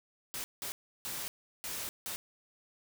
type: noise bursts at uneven times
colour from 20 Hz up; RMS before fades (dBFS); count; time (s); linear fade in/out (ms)
white; -39; 5; 0.34-0.44 / 0.62-0.72 / 1.05-1.28 / 1.64-1.89 / 2.06-2.16; 0
effects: none